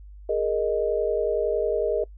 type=chord; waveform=sine; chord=Ab suspended second; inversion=none; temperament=equal; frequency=415.3 / 466.2 / 622.3 Hz; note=Ab4 / Bb4 / Eb5; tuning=0 / 0 / 0 cents; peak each=-26 / -25 / -26 dBFS; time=0.29-2.04 s; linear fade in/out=5 ms; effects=noise-tail reverb RT60 0.1 s tail -25 dB re dry + added 50 Hz sine -41 dBFS peak until 2.17 s